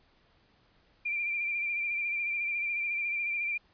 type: tone with vibrato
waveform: sine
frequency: 2373 Hz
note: D7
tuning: 17 cents sharp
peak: -29 dBFS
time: 1.05-3.58 s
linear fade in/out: 10 ms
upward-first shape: sine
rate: 14 Hz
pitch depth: 35 cents each way
effects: pink hiss -66 dBFS RMS until 3.73 s + resampled to 11025 Hz